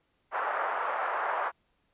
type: band-pass noise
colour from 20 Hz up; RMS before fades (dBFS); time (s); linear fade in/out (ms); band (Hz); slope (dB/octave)
white; -31; 0.31-1.52; 50; 580 to 1400; 24
effects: pink hiss -73 dBFS RMS until 1.93 s + resampled to 8000 Hz